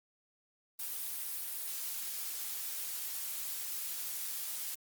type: noise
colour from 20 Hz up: blue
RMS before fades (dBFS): -39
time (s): 0.79-4.75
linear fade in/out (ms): 5
effects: Opus 32 kbps